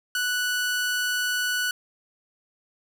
sawtooth tone, 1480 Hz, F#6, in tune, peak -20 dBFS, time 0.15-1.71 s, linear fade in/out 2 ms, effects none

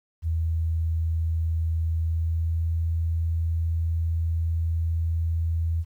sine tone with pitch glide, 81.5 to 82.4 Hz, E2 to E2, -19 to 0 cents, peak -22 dBFS, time 0.22-5.85 s, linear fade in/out 50 ms, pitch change +19 cents, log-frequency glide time 1.95-2.73 s, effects 10-bit

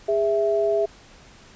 sine tone pair together, 408.9 / 659.3 Hz, G#4 / E5, -27 / 0 cents, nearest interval minor sixth, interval 827 cents, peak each -21 / -21 dBFS, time 0.08-0.86 s, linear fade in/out 10 ms, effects pink hiss -49 dBFS RMS until 1.55 s + resampled to 16000 Hz

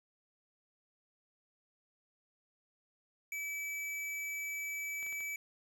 square tone, 2300 Hz, D7, 37 cents flat, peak -38 dBFS, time 3.32-5.36 s, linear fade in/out 2 ms
clicks, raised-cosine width 0.3 ms, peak -38 dBFS, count 4, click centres 5.028 / 5.065 / 5.126 / 5.206 s
effects 11-bit

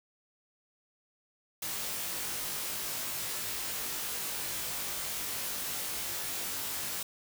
white noise with comb filter, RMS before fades -36 dBFS, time 1.62-7.03 s, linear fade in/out 5 ms, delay 20 ms, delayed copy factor +1, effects none

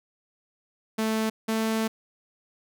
sawtooth tone pair in turn, 220 / 221.8 Hz, A3 / A3, 0 / +14 cents, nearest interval unison, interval 14 cents, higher second, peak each -20 dBFS, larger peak neither, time 0.98-1.3 / 1.48-1.88 s, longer second, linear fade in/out 10 ms, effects none

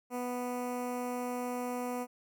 15% pulse tone with notch filter, 246.9 Hz, B3, in tune, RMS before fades -36 dBFS, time 0.1-2.07 s, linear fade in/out 50 ms, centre 3800 Hz, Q 0.62, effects none

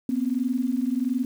sine tone pair together, 241.8 / 263.2 Hz, B3 / C4, -36 / +10 cents, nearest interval minor second, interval 146 cents, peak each -25 dBFS, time 0.09-1.25 s, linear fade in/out 2 ms, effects 8-bit

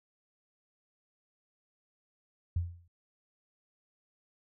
sine tone with exponential decay, 86.4 Hz, F2, 18 cents flat, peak -25 dBFS, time 2.56-2.88 s, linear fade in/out 5 ms, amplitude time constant 68 ms, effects none

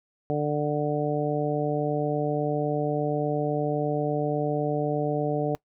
harmonic tone, 148.2 Hz, D3, 16 cents sharp, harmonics 1 / 2 / 3 / 4 / 5, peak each -29 / -30 / -28 / -30 / -32 dBFS, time 0.3-5.55 s, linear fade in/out 0 ms, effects noise-tail reverb RT60 0.1 s tail -23 dB re dry

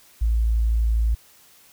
sine tone, 56.1 Hz, A1, 34 cents sharp, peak -17 dBFS, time 0.21-1.15 s, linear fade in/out 10 ms, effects white hiss -53 dBFS RMS until 1.72 s

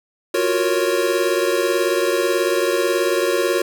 square chord, Gb major seventh, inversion third, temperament equal with one note detuned, 351.7 / 370 / 466.2 / 554.4 Hz, F4 / Gb4 / Bb4 / Db5, +12 / 0 / 0 / 0 cents, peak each -23 dBFS, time 0.34-3.62 s, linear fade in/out 5 ms, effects none

